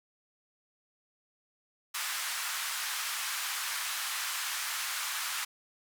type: band-pass noise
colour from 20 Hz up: pink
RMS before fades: -35 dBFS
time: 1.94-5.45 s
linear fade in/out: 10 ms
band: 1100 to 15000 Hz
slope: 24 dB/octave
effects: none